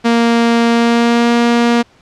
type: tone with pitch glide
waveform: sawtooth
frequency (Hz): 233.1 to 236.6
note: A#3 to A#3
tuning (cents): 0 to +26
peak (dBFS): -5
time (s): 0.04-1.83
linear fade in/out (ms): 20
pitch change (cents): +26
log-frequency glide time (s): 0.7-1.33
effects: pink hiss -49 dBFS RMS until 2.01 s + low-pass 5000 Hz 12 dB/octave